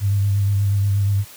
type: tone with vibrato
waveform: sine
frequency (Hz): 100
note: G2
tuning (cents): +35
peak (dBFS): -15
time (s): 0-1.25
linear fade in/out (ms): 50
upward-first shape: sine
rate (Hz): 8.4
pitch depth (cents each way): 28
effects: white hiss -42 dBFS RMS until 1.36 s